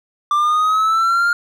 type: linear sweep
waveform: triangle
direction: up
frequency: 1174.7 to 1413 Hz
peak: -11 dBFS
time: 0.31-1.33 s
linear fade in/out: 2 ms
effects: none